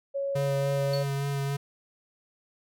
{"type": "tone with pitch glide", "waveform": "sine", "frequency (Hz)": [554.4, 558.3], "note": ["C#5", "C#5"], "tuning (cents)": [0, 12], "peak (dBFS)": -27, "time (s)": [0.14, 1.04], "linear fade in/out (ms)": 20, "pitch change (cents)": 12, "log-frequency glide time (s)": [0.72, 0.83]}
{"type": "tone with vibrato", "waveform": "square", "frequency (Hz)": 139.8, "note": "C#3", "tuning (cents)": 15, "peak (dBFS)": -28, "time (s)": [0.35, 1.57], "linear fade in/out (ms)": 10, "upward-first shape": "sine", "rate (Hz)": 3.5, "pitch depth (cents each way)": 17}
{"type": "tone with exponential decay", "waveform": "triangle", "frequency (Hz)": 4435, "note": "C#8", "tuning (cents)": 0, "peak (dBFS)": -30, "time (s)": [0.93, 1.12], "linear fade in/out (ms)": 5, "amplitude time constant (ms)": 40}
{"effects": []}